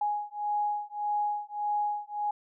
sine beating tone pair, 830.6 / 832.3 Hz, G#5 / G#5, 0 / +4 cents, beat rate 1.7 Hz, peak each -31 dBFS, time 0.01-2.31 s, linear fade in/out 5 ms, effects none

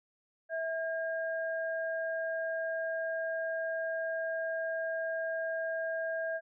sine tone pair together, 652 / 1617 Hz, E5 / G#6, -19 / -47 cents, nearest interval octave + major third, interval 1572 cents, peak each -33 / -37 dBFS, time 0.49-6.41 s, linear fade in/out 50 ms, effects none

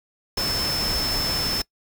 sine tone in noise, 5274 Hz, E8, in tune, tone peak -24 dBFS, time 0.37-1.62 s, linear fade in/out 5 ms, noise pink, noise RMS -28 dBFS, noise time 0.37-1.62 s, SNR +1 dB, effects noise-tail reverb RT60 0.1 s tail -23 dB re dry

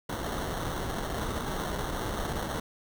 pink noise with sample-and-hold, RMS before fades -33 dBFS, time 0.09-2.6 s, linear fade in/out 5 ms, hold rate 2450 Hz, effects none

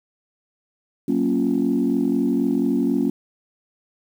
sine chord, Gb major seventh, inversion none, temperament equal with one note detuned, 186.93 / 233.1 / 277.2 / 349.2 Hz, Gb3 / Bb3 / Db4 / F4, +18 / 0 / 0 / 0 cents, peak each -26 / -21 / -20 / -25 dBFS, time 1.08-3.1 s, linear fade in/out 5 ms, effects tanh soft clip ceiling -10 dBFS + 8-bit

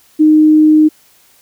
sine tone, 308.3 Hz, D#4, 16 cents flat, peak -4 dBFS, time 0.19-0.89 s, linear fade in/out 20 ms, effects white hiss -49 dBFS RMS until 1.41 s

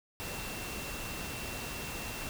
sine tone in noise, 2700 Hz, E7, 41 cents sharp, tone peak -45 dBFS, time 0.2-2.29 s, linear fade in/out 0 ms, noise pink, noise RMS -40 dBFS, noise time 0.2-2.29 s, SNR -8 dB, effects none

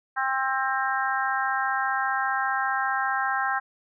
harmonic tone, 265 Hz, C4, 22 cents sharp, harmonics 3 / 4 / 5 / 6 / 7, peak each -28 / -30 / -30 / -28 / -34 dBFS, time 0.16-3.6 s, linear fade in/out 20 ms, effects none

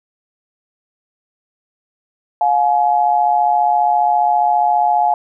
sine tone pair together, 712.2 / 847 Hz, F5 / G#5, +34 / +34 cents, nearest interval minor third, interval 300 cents, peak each -14 dBFS, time 2.41-5.14 s, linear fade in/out 2 ms, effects none

